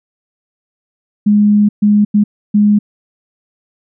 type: tone bursts at uneven times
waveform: sine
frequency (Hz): 207.7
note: G#3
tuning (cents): 0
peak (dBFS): -6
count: 4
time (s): 1.26-1.69 / 1.82-2.05 / 2.14-2.24 / 2.54-2.79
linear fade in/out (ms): 10
effects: none